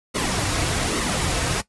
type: noise with flanger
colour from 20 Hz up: pink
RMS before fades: -23 dBFS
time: 0.14-1.62 s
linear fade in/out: 20 ms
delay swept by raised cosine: 1.2 to 5.1 ms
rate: 1.2 Hz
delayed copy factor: -0.55
effects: noise-tail reverb RT60 0.1 s tail -17 dB re dry + resampled to 24000 Hz